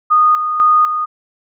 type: tone with tremolo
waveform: sine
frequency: 1233 Hz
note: D#6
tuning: 16 cents flat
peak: -7 dBFS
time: 0.1-1.06 s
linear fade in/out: 20 ms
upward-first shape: square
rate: 2 Hz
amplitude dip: 60%
effects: none